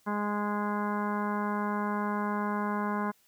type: harmonic tone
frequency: 207.2 Hz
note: G#3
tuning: 4 cents flat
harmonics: 1 / 2 / 3 / 4 / 5 / 6 / 7 / 8 / 10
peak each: -31 / -38 / -41 / -38 / -34 / -44 / -41 / -44 / -51 dBFS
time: 0.06-3.12 s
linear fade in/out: 20 ms
effects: white hiss -66 dBFS RMS until 3.27 s